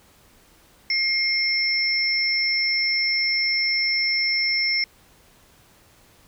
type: tone pair together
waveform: sine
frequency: 2132 / 5360 Hz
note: C7 / E8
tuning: +32 / +28 cents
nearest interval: octave + major third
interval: 1596 cents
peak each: -22 dBFS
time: 0.9-4.84 s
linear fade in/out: 2 ms
effects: pink hiss -55 dBFS RMS until 6.27 s